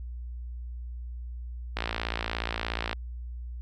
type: click train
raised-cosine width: 0.3 ms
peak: -13 dBFS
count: 67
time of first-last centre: 1.77-2.93 s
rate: 56.9 Hz
effects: added 60 Hz sine -35 dBFS peak until 3.61 s